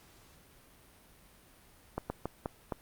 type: slowing click train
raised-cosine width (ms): 1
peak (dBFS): -19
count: 5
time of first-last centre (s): 1.98-2.722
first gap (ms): 120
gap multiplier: 1.3
effects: pink hiss -60 dBFS RMS until 2.81 s + Opus 48 kbps